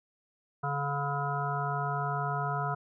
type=harmonic tone; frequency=142.2 Hz; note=C#3; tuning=45 cents sharp; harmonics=1 / 3 / 5 / 7 / 9 / 10; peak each=-33 / -41 / -35 / -36 / -36 / -40 dBFS; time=0.63-2.75 s; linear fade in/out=10 ms; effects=none

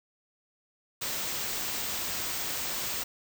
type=band-stop noise; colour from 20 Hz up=white; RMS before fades=-33 dBFS; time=1.01-3.04 s; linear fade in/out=10 ms; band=9000 to 13000 Hz; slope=96 dB/octave; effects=none

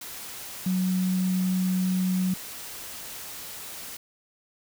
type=tone in noise; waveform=sine; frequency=184.9 Hz; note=F#3; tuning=1 cent flat; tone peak=-22 dBFS; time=0.66-2.34 s; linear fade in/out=5 ms; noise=white; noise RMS=-39 dBFS; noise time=0.01-3.97 s; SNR=+14 dB; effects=none

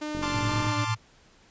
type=tone with vibrato; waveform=sawtooth; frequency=298.8 Hz; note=D4; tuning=30 cents sharp; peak=-27 dBFS; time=0.01-0.85 s; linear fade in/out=10 ms; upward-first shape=square; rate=2.1 Hz; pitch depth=20 cents each way
type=click train; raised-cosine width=3 ms; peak=-23 dBFS; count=25; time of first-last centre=0.15-0.667 s; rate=46.4 Hz
type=chord; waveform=sawtooth; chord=D minor seventh; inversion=second; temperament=equal with one note detuned; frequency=880 / 1046.5 / 1179.4 / 1396.9 Hz; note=A5 / C6 / D6 / F6; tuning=0 / 0 / +7 / 0 cents; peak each=-30 / -30 / -30 / -34 dBFS; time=0.22-0.95 s; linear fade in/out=10 ms
type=tone with tremolo; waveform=sine; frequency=110.9 Hz; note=A2; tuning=14 cents sharp; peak=-24 dBFS; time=0.32-0.98 s; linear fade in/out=50 ms; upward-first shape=sine; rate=8.8 Hz; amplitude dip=80%
effects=pink hiss -58 dBFS RMS until 1.5 s + resampled to 16000 Hz

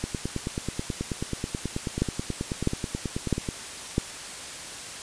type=two click trains; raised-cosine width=3 ms; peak=-9 / -15 dBFS; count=4 / 33; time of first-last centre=2.02-3.981 / 0.04-3.488 s; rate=1.53 / 9.28 Hz; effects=white hiss -38 dBFS RMS until 5.02 s + resampled to 22050 Hz

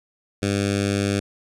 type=tone with notch filter; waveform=10% pulse; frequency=100 Hz; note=G2; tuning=35 cents sharp; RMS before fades=-22 dBFS; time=0.42-1.2 s; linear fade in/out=10 ms; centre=930 Hz; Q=0.83; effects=resampled to 24000 Hz

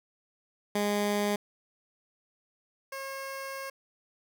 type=tone pair in turn; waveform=15% pulse; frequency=205.8 / 540.9 Hz; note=G#3 / C#5; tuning=-16 / -43 cents; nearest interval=octave + perfect fourth; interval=1673 cents; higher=second; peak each=-20 / -30 dBFS; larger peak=first; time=0.75-1.36 / 2.92-3.7 s; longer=second; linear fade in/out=5 ms; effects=none

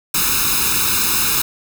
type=noise with comb filter; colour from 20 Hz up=white; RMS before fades=-17 dBFS; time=0.14-1.42 s; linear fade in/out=5 ms; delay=0.77 ms; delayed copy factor=+0.9; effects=none

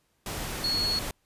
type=tone in noise; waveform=sine; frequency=4347 Hz; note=C#8; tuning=35 cents flat; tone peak=-25 dBFS; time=0.64-0.99 s; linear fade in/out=2 ms; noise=pink; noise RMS=-34 dBFS; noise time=0.26-1.11 s; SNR=+6 dB; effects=pink hiss -71 dBFS RMS until 1.25 s + resampled to 32000 Hz

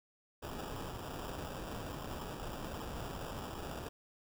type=noise with sample-and-hold; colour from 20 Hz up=pink; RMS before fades=-43 dBFS; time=0.42-3.89 s; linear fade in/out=10 ms; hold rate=2100 Hz; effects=none

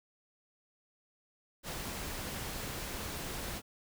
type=noise; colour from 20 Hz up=pink; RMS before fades=-40 dBFS; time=1.63-3.62 s; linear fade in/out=50 ms; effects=none

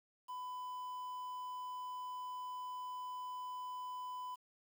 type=tone with quantisation; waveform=triangle; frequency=1000 Hz; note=B5; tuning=21 cents sharp; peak=-40 dBFS; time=0.28-4.36 s; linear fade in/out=20 ms; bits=10; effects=none

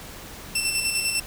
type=tone with tremolo; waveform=15% pulse; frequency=2686 Hz; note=E7; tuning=32 cents sharp; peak=-14 dBFS; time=0.55-1.2 s; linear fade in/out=5 ms; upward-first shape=square; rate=10 Hz; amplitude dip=40%; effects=pink hiss -40 dBFS RMS until 1.26 s

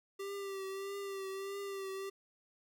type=tone with vibrato; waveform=square; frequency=392 Hz; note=G4; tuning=in tune; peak=-40 dBFS; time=0.19-2.1 s; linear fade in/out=10 ms; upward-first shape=triangle; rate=1.6 Hz; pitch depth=40 cents each way; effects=none

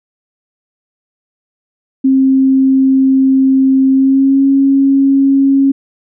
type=tone with pitch glide; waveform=sine; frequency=266.1 to 273.4 Hz; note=C4 to C#4; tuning=+29 to -24 cents; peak=-6 dBFS; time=2.04-5.72 s; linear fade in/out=10 ms; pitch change=+47 cents; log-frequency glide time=3.91-4.45 s; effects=none

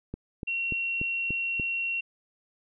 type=click train; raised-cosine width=3 ms; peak=-21 dBFS; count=6; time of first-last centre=0.14-1.598 s; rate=3.43 Hz
type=tone; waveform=sine; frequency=2735 Hz; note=F7; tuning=37 cents flat; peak=-27 dBFS; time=0.47-2.01 s; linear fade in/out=10 ms
effects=none

